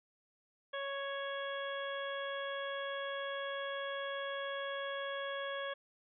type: harmonic tone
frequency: 554.4 Hz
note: C#5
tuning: in tune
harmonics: 1 / 2 / 3 / 4 / 5 / 6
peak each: -40 / -44 / -43 / -53 / -54 / -47 dBFS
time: 0.73-5.74 s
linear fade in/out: 10 ms
effects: none